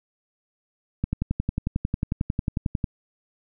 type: click train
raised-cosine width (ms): 5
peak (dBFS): -11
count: 21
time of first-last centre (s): 1.04-2.842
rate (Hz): 11.1
effects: none